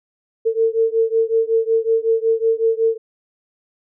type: beating tone pair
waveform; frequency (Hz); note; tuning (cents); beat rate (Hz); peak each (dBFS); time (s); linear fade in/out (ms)
sine; 449.1 / 454.5; A4 / A#4; +35 / -44; 5.4; -17 / -18; 0.45-2.98; 20
effects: none